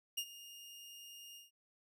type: tone with ADSR envelope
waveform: sawtooth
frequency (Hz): 2835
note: F7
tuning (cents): +25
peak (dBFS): -31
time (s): 0.17-1.51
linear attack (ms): 11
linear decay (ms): 63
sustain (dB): -17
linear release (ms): 150
effects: none